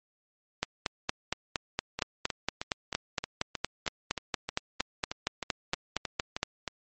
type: two click trains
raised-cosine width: 0.2 ms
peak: -15 / -10 dBFS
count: 16 / 26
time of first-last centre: 1.99-6.678 / 0.63-6.43 s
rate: 3.2 / 4.31 Hz
effects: MP3 32 kbps